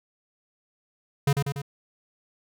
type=tone with echo; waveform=square; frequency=140.7 Hz; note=C#3; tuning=26 cents sharp; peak=-19 dBFS; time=1.27-1.33 s; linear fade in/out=5 ms; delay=96 ms; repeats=3; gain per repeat=-4 dB; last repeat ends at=1.618 s; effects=none